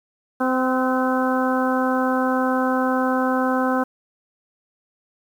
harmonic tone with a mistuned harmonic, 258.1 Hz, C4, 23 cents flat, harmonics 1 / 2 / 3 / 4 / 5 / 6, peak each -21 / -24 / -26 / -27 / -28 / -29 dBFS, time 0.4-3.84 s, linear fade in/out 10 ms, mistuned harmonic 6, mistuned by -30 cents, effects 8-bit

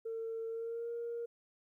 sine tone with pitch glide, 452.5 to 469 Hz, A4 to A#4, +48 to +11 cents, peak -36 dBFS, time 0.05-1.26 s, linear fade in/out 10 ms, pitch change +63 cents, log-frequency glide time 0.48-0.9 s, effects tanh soft clip ceiling -33 dBFS + 13-bit

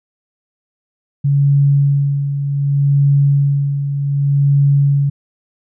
sine tone with tremolo, 141 Hz, C#3, 30 cents sharp, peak -8 dBFS, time 1.24-5.1 s, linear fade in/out 10 ms, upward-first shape sine, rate 0.66 Hz, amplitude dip 60%, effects none

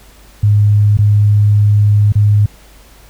sine tone with dropouts, 103.83 Hz, G#2, in tune, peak -6 dBFS, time 0.43-2.46 s, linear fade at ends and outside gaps 5 ms, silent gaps 0.972-0.987 / 2.123-2.154 s, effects added 50 Hz sine -41 dBFS peak until 3.09 s + pink hiss -44 dBFS RMS until 3.09 s

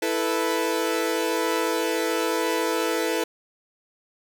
sawtooth chord, E suspended fourth, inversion none, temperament equal, 329.6 / 440 / 493.9 Hz, E4 / A4 / B4, 0 / 0 / 0 cents, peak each -23 dBFS, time 0.02-3.24 s, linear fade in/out 5 ms, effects none

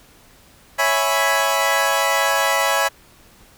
20% pulse chord, C# minor seventh, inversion none, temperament equal, 554.4 / 659.3 / 830.6 / 987.8 Hz, C#5 / E5 / G#5 / B5, 0 / 0 / 0 / 0 cents, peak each -17 dBFS, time 0.78-2.89 s, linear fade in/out 20 ms, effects pink hiss -50 dBFS RMS until 3.57 s

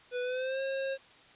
square tone with pitch glide, 493.9 to 538.6 Hz, B4 to C#5, 0 to -50 cents, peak -32 dBFS, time 0.11-0.98 s, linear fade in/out 50 ms, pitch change +150 cents, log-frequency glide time 0.22-0.61 s, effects white hiss -57 dBFS RMS until 1.35 s + resampled to 8000 Hz

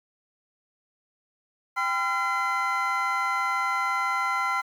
triangle tone cluster, 791 / 1017 / 1369 / 2048 Hz, G5 / C6 / F6 / C7, +15 / -50 / -35 / -38 cents, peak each -30 / -28 / -25 / -29 dBFS, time 1.76-4.62 s, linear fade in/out 20 ms, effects 9-bit

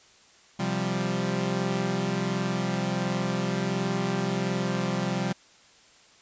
sawtooth chord, C suspended fourth, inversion none, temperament equal, 130.81 / 174.61 / 196 Hz, C3 / F3 / G3, 0 / 0 / 0 cents, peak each -28 / -26 / -25 dBFS, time 0.59-5.33 s, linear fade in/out 10 ms, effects white hiss -56 dBFS RMS until 6.21 s + resampled to 16000 Hz

